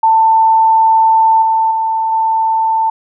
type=tone with level steps; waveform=sine; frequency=891 Hz; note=A5; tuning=22 cents sharp; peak=-6 / -9 / -12 / -10 dBFS; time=0.03-2.9 s; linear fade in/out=5 ms; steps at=1.42 / 1.71 / 2.12 s; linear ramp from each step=2 ms; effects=none